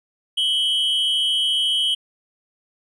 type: tone pair together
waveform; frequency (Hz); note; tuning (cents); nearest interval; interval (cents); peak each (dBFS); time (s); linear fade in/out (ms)
triangle; 2989 / 3223; F#7 / G7; +17 / +47; minor second; 130; -19; 0.37-1.95; 10
effects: resampled to 32000 Hz